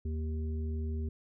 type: harmonic tone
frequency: 78.2 Hz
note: D#2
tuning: 9 cents sharp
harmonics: 1 / 3 / 5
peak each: -32 / -42 / -46 dBFS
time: 0.05-1.09 s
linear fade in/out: 5 ms
effects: none